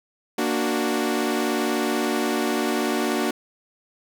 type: chord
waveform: sawtooth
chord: Bb augmented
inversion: none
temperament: equal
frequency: 233.1 / 293.7 / 370 Hz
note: Bb3 / D4 / F#4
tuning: 0 / 0 / 0 cents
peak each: -22 dBFS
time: 0.38-3.31 s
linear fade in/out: 5 ms
effects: none